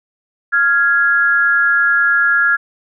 sine tone pair together, 1396 / 1666.9 Hz, F6 / G#6, -1 / +6 cents, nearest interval minor third, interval 307 cents, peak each -13 dBFS, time 0.52-2.57 s, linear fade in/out 20 ms, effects none

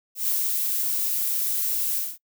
violet noise with ADSR envelope, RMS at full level -23 dBFS, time 0.15-2.18 s, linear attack 130 ms, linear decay 150 ms, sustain -2 dB, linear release 220 ms, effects noise-tail reverb RT60 0.1 s tail -25 dB re dry

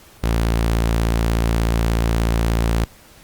sawtooth tone, 56.6 Hz, A1, 50 cents sharp, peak -12 dBFS, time 0.23-2.85 s, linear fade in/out 10 ms, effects pink hiss -47 dBFS RMS until 3.23 s + Opus 48 kbps

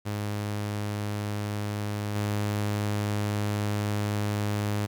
sawtooth tone with level steps, 103.83 Hz, G#2, in tune, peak -25 / -22 dBFS, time 0.05-4.87 s, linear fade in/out 20 ms, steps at 2.15 s, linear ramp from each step 10 ms, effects 10-bit

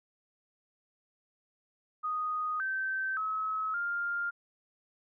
sine tone with pitch steps, 1243 / 1549 / 1286 / 1401 Hz, D#6 / G6 / E6 / F6, -2 / -21 / -43 / +5 cents, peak -30 dBFS, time 2.03-4.31 s, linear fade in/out 20 ms, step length 570 ms, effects none

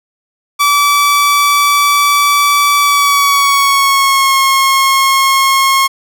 sawtooth tone with pitch glide, 1153 to 1082 Hz, D6 to C#6, -32 to -42 cents, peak -4 dBFS, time 0.59-5.88 s, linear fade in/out 20 ms, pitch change -110 cents, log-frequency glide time 2.79-4.35 s, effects none

